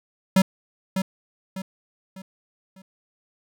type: tone with echo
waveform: square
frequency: 190 Hz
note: F#3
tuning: 46 cents sharp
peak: -14 dBFS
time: 0.36-0.42 s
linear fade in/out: 5 ms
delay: 600 ms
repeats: 4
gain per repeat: -8 dB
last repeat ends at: 2.82 s
effects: none